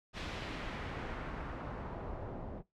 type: noise with low-pass filter sweep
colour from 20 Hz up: pink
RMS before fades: -42 dBFS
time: 0.13-2.63 s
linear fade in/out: 50 ms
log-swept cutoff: 3900 to 610 Hz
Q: 1
effects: noise-tail reverb RT60 0.2 s tail -21 dB re dry